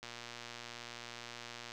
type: click train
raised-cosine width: 0.2 ms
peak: -28 dBFS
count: 202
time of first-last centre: 0.03-1.719 s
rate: 119 Hz
effects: none